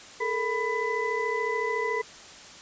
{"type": "tone cluster", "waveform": "sine", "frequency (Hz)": [427.9, 461.7, 992, 2003], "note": ["A4", "A#4", "B5", "B6"], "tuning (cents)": [-48, -17, 7, 24], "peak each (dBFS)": -31, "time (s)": [0.2, 2.02], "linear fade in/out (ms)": 10, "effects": ["white hiss -46 dBFS RMS until 2.61 s", "resampled to 16000 Hz"]}